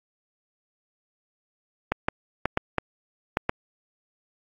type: clicks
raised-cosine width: 0.5 ms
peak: -7 dBFS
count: 7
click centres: 1.92 / 2.085 / 2.456 / 2.574 / 2.783 / 3.371 / 3.494 s
effects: AAC 64 kbps